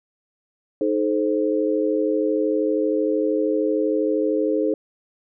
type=chord; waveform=sine; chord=A diminished; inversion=second; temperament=equal with one note detuned; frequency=311.1 / 430.4 / 523.3 Hz; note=Eb4 / A4 / C5; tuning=0 / -38 / 0 cents; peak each=-22 / -22 / -24 dBFS; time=0.81-4.74 s; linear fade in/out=2 ms; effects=none